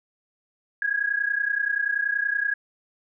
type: tone pair together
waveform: sine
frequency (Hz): 1635.5 / 1666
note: G#6 / G#6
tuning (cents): -27 / +5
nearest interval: unison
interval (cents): 32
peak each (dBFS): -25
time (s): 0.82-2.54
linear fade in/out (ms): 2
effects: none